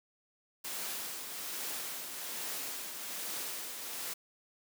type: noise with tremolo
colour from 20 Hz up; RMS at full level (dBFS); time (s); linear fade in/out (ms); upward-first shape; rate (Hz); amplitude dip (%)
white; -38; 0.64-4.14; 10; triangle; 1.2; 45
effects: high-pass 200 Hz 12 dB/octave